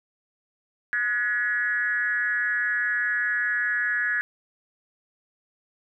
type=tone with frequency modulation; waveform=sine; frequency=1690 Hz; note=G#6; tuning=30 cents sharp; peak=-22 dBFS; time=0.93-4.21 s; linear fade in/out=0 ms; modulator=225 Hz; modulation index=0.85; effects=none